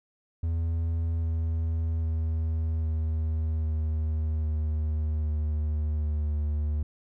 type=tone with pitch steps; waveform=triangle; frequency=82.41 / 81.32 / 80.25 / 79.19 / 78.14 / 77.11 / 76.1 / 75.09 Hz; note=E2 / E2 / E2 / D#2 / D#2 / D#2 / D#2 / D2; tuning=0 / -23 / -46 / +31 / +8 / -15 / -38 / +39 cents; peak=-23 dBFS; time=0.43-6.83 s; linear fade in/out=5 ms; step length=800 ms; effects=none

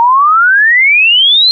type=exponential sweep; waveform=sine; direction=up; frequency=916 to 4214 Hz; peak=-4 dBFS; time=0-1.51 s; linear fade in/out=0 ms; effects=none

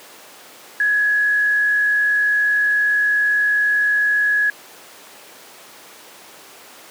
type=tone with frequency modulation; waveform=sine; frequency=1680 Hz; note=G#6; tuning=19 cents sharp; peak=-14 dBFS; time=0.8-4.5 s; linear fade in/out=2 ms; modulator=62.4 Hz; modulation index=0.33; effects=pink hiss -41 dBFS RMS until 6.9 s + high-pass 400 Hz 12 dB/octave

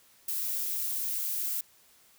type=noise; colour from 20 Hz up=violet; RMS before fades=-32 dBFS; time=0.28-1.61 s; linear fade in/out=5 ms; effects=white hiss -61 dBFS RMS until 2.18 s

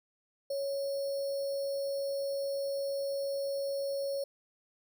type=tone with sample-and-hold; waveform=sine; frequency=554.4 Hz; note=C#5; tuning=in tune; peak=-31 dBFS; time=0.5-4.24 s; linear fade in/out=5 ms; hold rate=4900 Hz; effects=none

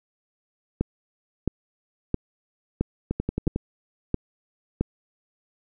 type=two click trains; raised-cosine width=3 ms; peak=-9 / -12 dBFS; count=7 / 6; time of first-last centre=0.81-4.81 / 3.11-3.56 s; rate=1.5 / 11.1 Hz; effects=none

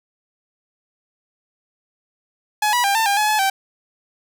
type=tone with pitch steps; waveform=sawtooth; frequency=845 / 974 / 797 / 895 / 803 / 848 / 856 / 777 Hz; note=G#5 / B5 / G5 / A5 / G5 / G#5 / A5 / G5; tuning=+30 / -24 / +28 / +29 / +41 / +36 / -48 / -16 cents; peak=-12 dBFS; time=2.62-3.5 s; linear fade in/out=5 ms; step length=110 ms; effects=none

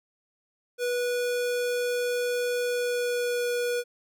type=tone with pitch glide; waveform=square; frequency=488.7 to 484.5 Hz; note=B4 to B4; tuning=-18 to -33 cents; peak=-26 dBFS; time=0.78-3.84 s; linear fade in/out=50 ms; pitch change=-15 cents; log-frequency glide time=2.64-3.48 s; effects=none

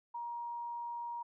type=tone; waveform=sine; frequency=946 Hz; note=A#5; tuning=25 cents sharp; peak=-38 dBFS; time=0.14-1.23 s; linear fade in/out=10 ms; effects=none

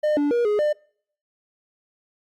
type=tone with pitch steps; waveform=triangle; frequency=605 / 290.2 / 476.6 / 417.7 / 599 Hz; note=D#5 / D4 / A#4 / G#4 / D5; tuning=-49 / -21 / +38 / +10 / +34 cents; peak=-16 dBFS; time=0.03-0.73 s; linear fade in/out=10 ms; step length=140 ms; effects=noise-tail reverb RT60 0.6 s tail -25 dB re dry + Opus 48 kbps

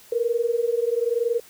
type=tone pair together; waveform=sine; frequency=460 / 480.9 Hz; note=A#4 / B4; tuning=-23 / -46 cents; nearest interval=minor second; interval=77 cents; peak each=-23 dBFS; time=0.12-1.4 s; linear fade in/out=5 ms; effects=white hiss -50 dBFS RMS until 1.49 s

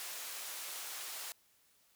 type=band-pass noise; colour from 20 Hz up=white; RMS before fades=-44 dBFS; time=0-1.32 s; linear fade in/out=0 ms; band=560 to 15000 Hz; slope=12 dB/octave; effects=white hiss -70 dBFS RMS until 1.95 s

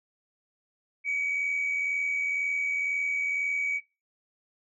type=tone pair together; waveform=sine; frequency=2267 / 2349 Hz; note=C#7 / D7; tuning=+38 / 0 cents; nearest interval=minor second; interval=62 cents; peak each=-25 / -36 dBFS; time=1.04-3.81 s; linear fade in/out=50 ms; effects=noise-tail reverb RT60 0.3 s tail -23 dB re dry + tanh soft clip ceiling -22 dBFS

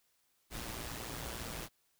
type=noise with amplitude modulation; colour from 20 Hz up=pink; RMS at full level=-40 dBFS; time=0.5-1.69 s; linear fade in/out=50 ms; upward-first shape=sine; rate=116 Hz; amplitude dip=60%; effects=white hiss -75 dBFS RMS until 1.99 s

